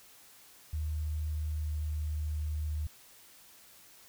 sine tone with pitch glide, 76.8 to 76.27 Hz, D#2 to D#2, -22 to -34 cents, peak -31 dBFS, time 0.73-2.87 s, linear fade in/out 5 ms, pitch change -12 cents, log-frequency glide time 1.6-1.7 s, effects white hiss -57 dBFS RMS until 4.08 s

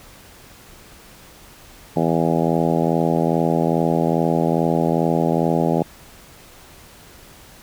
harmonic tone, 82.41 Hz, E2, in tune, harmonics 2 / 3 / 4 / 5 / 6 / 7 / 8 / 9 / 10, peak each -21 / -23 / -24 / -25 / -26 / -26 / -27 / -28 / -28 dBFS, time 1.96-5.83 s, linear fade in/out 5 ms, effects pink hiss -45 dBFS RMS until 7.62 s

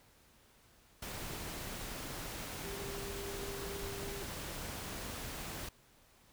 sine tone in noise, 397.8 Hz, G4, 25 cents sharp, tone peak -44 dBFS, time 2.64-4.23 s, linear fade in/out 5 ms, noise pink, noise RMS -43 dBFS, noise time 1.02-5.69 s, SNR -4 dB, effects pink hiss -65 dBFS RMS until 6.32 s

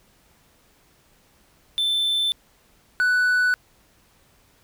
triangle tone pair in turn, 3536 / 1486.7 Hz, A7 / F#6, +8 / +8 cents, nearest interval octave + minor third, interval 1500 cents, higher first, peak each -18 / -15 dBFS, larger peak second, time 1.78-2.32 / 3-3.54 s, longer neither, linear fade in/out 0 ms, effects pink hiss -59 dBFS RMS until 4.63 s

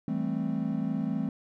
triangle chord, A minor seventh, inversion second, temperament equal, 164.81 / 196 / 220 / 261.6 Hz, E3 / G3 / A3 / C4, 0 / 0 / 0 / 0 cents, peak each -32 / -32 / -30 / -31 dBFS, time 0.08-1.29 s, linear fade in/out 2 ms, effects none

